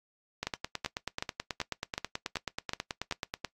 two click trains, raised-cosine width 0.2 ms, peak -15 / -14 dBFS, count 29 / 8, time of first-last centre 0.43-3.447 / 0.47-3.112 s, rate 9.28 / 2.65 Hz, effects noise-tail reverb RT60 0.1 s tail -20 dB re dry + AAC 64 kbps

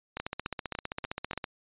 two click trains, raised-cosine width 0.3 ms, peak -18 / -17 dBFS, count 5 / 20, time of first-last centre 0.17-1.333 / 0.2-1.442 s, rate 3.44 / 15.3 Hz, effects resampled to 8000 Hz

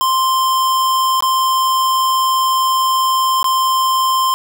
square tone with dropouts, 1046.5 Hz, C6, in tune, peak -13 dBFS, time 0.01-4.34 s, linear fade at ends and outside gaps 0 ms, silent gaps 1.206-1.224 / 3.429-3.443 s, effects none

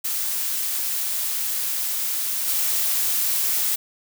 blue noise with level steps, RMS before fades -25 / -22 dBFS, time 0.04-3.76 s, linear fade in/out 10 ms, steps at 2.47 s, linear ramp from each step 5 ms, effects none

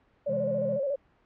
sine tone with vibrato, 554.4 Hz, C#5, in tune, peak -26 dBFS, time 0.26-0.96 s, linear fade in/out 10 ms, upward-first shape square, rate 14 Hz, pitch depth 63 cents each way
triangle chord, C augmented, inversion none, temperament equal, 130.81 / 164.81 / 207.7 Hz, C3 / E3 / G#3, 0 / 0 / 0 cents, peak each -37 / -37 / -33 dBFS, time 0.27-0.8 s, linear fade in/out 50 ms
effects pink hiss -65 dBFS RMS until 1.25 s + low-pass 2000 Hz 12 dB/octave

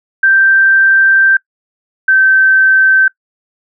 sine tone pair in turn, 1568 / 1547.3 Hz, G6 / G6, 0 / -23 cents, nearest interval unison, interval 23 cents, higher first, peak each -5 dBFS, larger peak neither, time 0.23-1.37 / 2.08-3.08 s, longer first, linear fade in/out 5 ms, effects noise-tail reverb RT60 0.1 s tail -22 dB re dry

